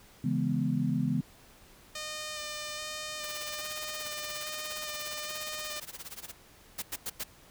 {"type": "chord", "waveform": "sine", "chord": "C# minor seventh", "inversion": "none", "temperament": "equal", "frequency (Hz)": [138.59, 164.81, 207.7, 246.9], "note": ["C#3", "E3", "G#3", "B3"], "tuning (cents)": [0, 0, 0, 0], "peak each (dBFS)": [-32, -32, -33, -31], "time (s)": [0.24, 1.21], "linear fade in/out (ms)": 5}
{"type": "tone with vibrato", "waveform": "5% pulse", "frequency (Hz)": 607, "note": "D#5", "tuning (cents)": -43, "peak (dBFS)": -25, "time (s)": [1.95, 5.8], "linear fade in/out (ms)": 5, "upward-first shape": "square", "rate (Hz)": 1.2, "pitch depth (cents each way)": 14}
{"type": "noise with tremolo", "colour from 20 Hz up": "white", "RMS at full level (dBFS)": -41, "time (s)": [3.23, 6.32], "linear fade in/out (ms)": 10, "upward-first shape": "sine", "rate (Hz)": 17, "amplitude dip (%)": 95}
{"type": "noise bursts", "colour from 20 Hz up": "white", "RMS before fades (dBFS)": -35, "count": 4, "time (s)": [6.78, 7.238], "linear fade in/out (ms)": 10, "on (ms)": 44, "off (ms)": 94}
{"effects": ["pink hiss -57 dBFS RMS until 7.5 s"]}